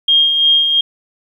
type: tone with tremolo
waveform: sine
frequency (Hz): 3228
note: G#7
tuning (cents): -50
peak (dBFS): -7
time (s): 0.08-0.81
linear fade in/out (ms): 5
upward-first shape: sine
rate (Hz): 2.9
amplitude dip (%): 45
effects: 8-bit